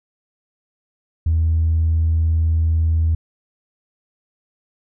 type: tone with tanh clipping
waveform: triangle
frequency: 81 Hz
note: E2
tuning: 30 cents flat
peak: -14 dBFS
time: 1.26-3.15 s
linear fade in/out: 5 ms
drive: 5 dB
effects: none